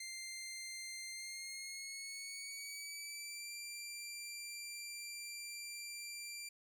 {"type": "tone with pitch glide", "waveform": "15% pulse", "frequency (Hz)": [2093, 2363], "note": ["C7", "D7"], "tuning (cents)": [0, 10], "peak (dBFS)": -38, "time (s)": [0, 6.49], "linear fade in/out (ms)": 5, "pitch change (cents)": 210, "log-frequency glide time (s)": [1.09, 3.53], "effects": []}